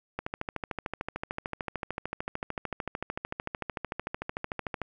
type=click train; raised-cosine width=0.5 ms; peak=-17 dBFS; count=63; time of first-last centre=0.19-4.817 s; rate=13.4 Hz; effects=none